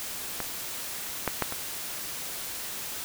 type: clicks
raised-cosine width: 0.5 ms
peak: -15 / -10 / -9 / -18 dBFS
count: 4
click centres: 0.403 / 1.277 / 1.423 / 1.524 s
effects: white hiss -36 dBFS RMS until 3.04 s